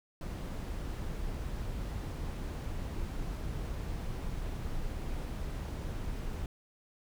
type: noise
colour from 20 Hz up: brown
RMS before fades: -37 dBFS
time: 0.21-6.46 s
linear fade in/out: 2 ms
effects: none